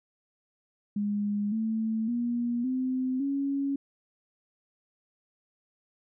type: tone with pitch steps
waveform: sine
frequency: 205.6 / 221.6 / 238.9 / 257.5 / 277.6 Hz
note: G#3 / A3 / A#3 / C4 / C#4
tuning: -17 / +13 / +43 / -28 / +3 cents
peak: -26 dBFS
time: 0.96-3.76 s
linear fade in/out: 5 ms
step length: 560 ms
effects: none